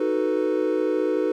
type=chord; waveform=triangle; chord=B dominant seventh; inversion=first; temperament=equal; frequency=311.1 / 370 / 440 / 493.9 Hz; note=D#4 / F#4 / A4 / B4; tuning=0 / 0 / 0 / 0 cents; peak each=-24 dBFS; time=0-1.32 s; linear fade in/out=5 ms; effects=none